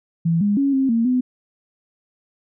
sine tone with pitch steps, 166.2 / 204.7 / 277.4 / 267.3 / 229.6 / 252.3 Hz, E3 / G#3 / C#4 / C4 / A#3 / B3, +15 / -25 / +1 / +37 / -26 / +37 cents, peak -15 dBFS, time 0.25-1.21 s, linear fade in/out 10 ms, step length 160 ms, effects none

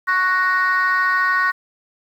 sine chord, F# major, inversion second, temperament equal, 1108.7 / 1480 / 1864.7 Hz, C#6 / F#6 / A#6, 0 / 0 / 0 cents, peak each -18 dBFS, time 0.07-1.52 s, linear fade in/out 20 ms, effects tanh soft clip ceiling -10 dBFS + 8-bit

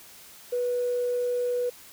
triangle tone with tanh clipping, 490 Hz, B4, 14 cents flat, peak -24 dBFS, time 0.52-1.7 s, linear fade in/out 10 ms, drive 4 dB, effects white hiss -49 dBFS RMS until 1.92 s

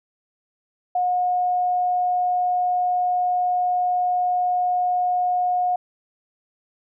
sine tone, 722 Hz, F#5, 43 cents flat, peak -18 dBFS, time 0.95-5.76 s, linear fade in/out 5 ms, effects none

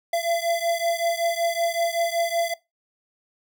square beating tone pair, 675 / 680.3 Hz, E5 / F5, +41 / -46 cents, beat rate 5.3 Hz, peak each -25 / -27 dBFS, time 0.13-2.54 s, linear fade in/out 5 ms, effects noise-tail reverb RT60 0.2 s tail -20 dB re dry

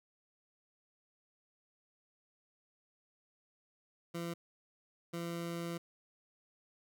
20% pulse tone bursts at uneven times, 169.8 Hz, F3, 48 cents flat, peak -33 dBFS, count 2, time 4.14-4.34 / 5.13-5.78 s, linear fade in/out 10 ms, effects none

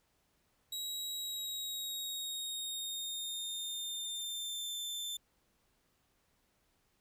sawtooth tone with pitch glide, 3848 to 3549 Hz, B7 to A7, -46 to +14 cents, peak -35 dBFS, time 0.72-5.17 s, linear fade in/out 5 ms, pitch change -140 cents, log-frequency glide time 1.14-4.77 s, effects pink hiss -75 dBFS RMS until 7 s

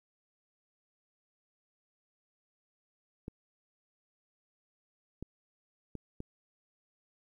clicks, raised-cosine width 3 ms, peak -27 dBFS, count 4, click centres 3.281 / 5.226 / 5.953 / 6.204 s, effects 11-bit

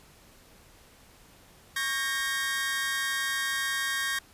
sawtooth chord, G diminished, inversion second, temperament equal with one note detuned, 1108.7 / 1602.8 / 1864.7 Hz, Db6 / G6 / Bb6, 0 / +38 / 0 cents, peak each -33 / -28 / -27 dBFS, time 1.76-4.19 s, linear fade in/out 5 ms, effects pink hiss -56 dBFS RMS until 4.33 s + resampled to 32000 Hz

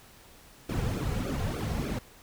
brown noise with flanger, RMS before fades -31 dBFS, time 0.69-1.99 s, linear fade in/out 5 ms, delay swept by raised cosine 1 to 3.4 ms, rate 3.4 Hz, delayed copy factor -0.95, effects pink hiss -54 dBFS RMS until 2.22 s

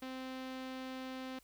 sawtooth tone with low-pass filter, 260 Hz, C4, 11 cents flat, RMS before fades -44 dBFS, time 0.02-1.39 s, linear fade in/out 5 ms, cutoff 4000 Hz, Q 1.3, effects added 50 Hz sine -70 dBFS peak until 1.43 s + white hiss -68 dBFS RMS until 1.43 s

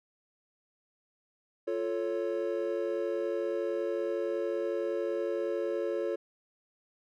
triangle chord, F augmented, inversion none, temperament equal, 349.2 / 440 / 554.4 Hz, F4 / A4 / C#5, 0 / 0 / 0 cents, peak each -32 dBFS, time 1.67-6.16 s, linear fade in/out 10 ms, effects none

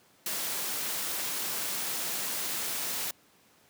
white noise with ADSR envelope, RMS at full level -31 dBFS, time 0.26-3.11 s, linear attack 3 ms, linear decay 21 ms, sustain -2 dB, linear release 4 ms, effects pink hiss -62 dBFS RMS until 3.69 s + high-pass 150 Hz 12 dB/octave

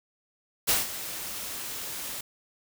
white noise with ADSR envelope, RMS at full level -22 dBFS, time 0.67-2.21 s, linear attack 23 ms, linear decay 170 ms, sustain -14 dB, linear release 4 ms, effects none

